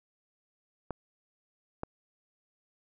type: clicks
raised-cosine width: 1 ms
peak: -20 dBFS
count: 2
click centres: 0.907 / 1.834 s
effects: none